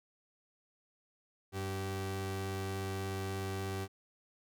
sawtooth tone pair together, 96.6 / 193.2 Hz, G2 / G3, -25 / -25 cents, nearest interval octave, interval 1200 cents, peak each -33 / -34 dBFS, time 1.52-3.88 s, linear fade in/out 50 ms, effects none

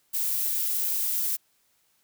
violet noise, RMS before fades -27 dBFS, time 0.13-1.37 s, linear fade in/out 20 ms, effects white hiss -68 dBFS RMS until 2.03 s

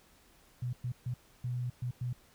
sine tone bursts at uneven times, 123.47 Hz, B2, in tune, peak -32 dBFS, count 6, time 0.62-0.73 / 0.84-0.92 / 1.06-1.14 / 1.44-1.7 / 1.82-1.91 / 2.01-2.13 s, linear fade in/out 5 ms, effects pink hiss -63 dBFS RMS until 2.34 s

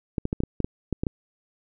clicks, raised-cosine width 3 ms, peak -12 dBFS, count 10, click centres 0.182 / 0.254 / 0.329 / 0.404 / 0.436 / 0.603 / 0.645 / 0.927 / 1.035 / 1.068 s, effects none

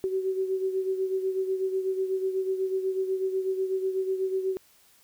sine beating tone pair, 378.3 / 386.4 Hz, F#4 / G4, +38 / -25 cents, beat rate 8.1 Hz, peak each -26 / -33 dBFS, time 0.04-4.57 s, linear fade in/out 0 ms, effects white hiss -60 dBFS RMS until 5.03 s

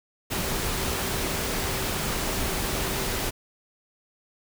sine tone in noise, 387.8 Hz, G4, 19 cents flat, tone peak -38 dBFS, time 0.3-3.31 s, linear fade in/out 20 ms, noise pink, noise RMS -28 dBFS, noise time 0.3-3.31 s, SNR -13 dB, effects none

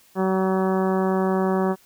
harmonic tone with a mistuned harmonic, 189.1 Hz, F#3, 38 cents sharp, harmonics 1 / 2 / 3 / 4 / 5 / 6 / 7 / 8 / 9, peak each -22 / -23 / -29 / -29 / -32 / -33 / -38 / -41 / -40 dBFS, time 0.15-1.76 s, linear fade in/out 50 ms, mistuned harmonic 7, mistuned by -22 cents, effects white hiss -56 dBFS RMS until 1.85 s

